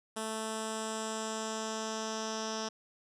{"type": "tone with low-pass filter sweep", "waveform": "10% pulse", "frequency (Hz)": 220.1, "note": "A3", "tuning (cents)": 1, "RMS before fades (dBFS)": -37, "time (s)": [0.16, 2.69], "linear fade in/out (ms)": 10, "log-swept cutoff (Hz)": [9300, 5700], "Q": 3.9, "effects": []}